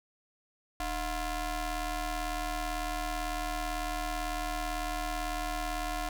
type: ring-modulated tone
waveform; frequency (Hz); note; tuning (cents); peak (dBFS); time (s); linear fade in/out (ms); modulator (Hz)
sawtooth; 340; F4; -46; -25; 0.8-6.09; 2; 379
effects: none